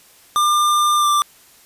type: tone with pitch glide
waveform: square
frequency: 1198 to 1180.1 Hz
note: D6 to D6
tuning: +34 to +8 cents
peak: -14 dBFS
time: 0.36-1.22 s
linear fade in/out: 0 ms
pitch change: -26 cents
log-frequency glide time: 0.97-1.07 s
effects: white hiss -49 dBFS RMS until 1.65 s + resampled to 32000 Hz